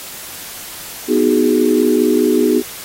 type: chord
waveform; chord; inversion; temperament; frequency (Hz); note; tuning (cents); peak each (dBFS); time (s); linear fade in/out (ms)
sine; G# minor seventh; first; equal; 246.9 / 311.1 / 370 / 415.3; B3 / D#4 / F#4 / G#4; 0 / 0 / 0 / 0; -16; 1.07-2.63; 50
effects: white hiss -31 dBFS RMS until 2.84 s + AAC 48 kbps